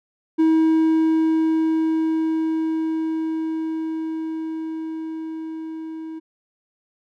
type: tone with level ramp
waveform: triangle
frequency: 320.1 Hz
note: D#4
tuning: 49 cents sharp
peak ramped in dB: -11 to -28 dBFS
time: 0.38-6.2 s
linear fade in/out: 20 ms
effects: none